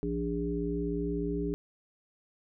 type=harmonic tone with a mistuned harmonic; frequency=58.3 Hz; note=A#1; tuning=1 cent sharp; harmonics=1 / 3 / 5 / 7; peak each=-37 / -35 / -34 / -34 dBFS; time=0.03-1.54 s; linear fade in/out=0 ms; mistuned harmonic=3; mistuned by=-33 cents; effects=none